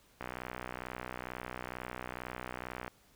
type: click train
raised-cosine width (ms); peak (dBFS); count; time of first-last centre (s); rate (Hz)
0.5; -24; 167; 0.21-2.879; 62.2
effects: pink hiss -65 dBFS RMS until 3.15 s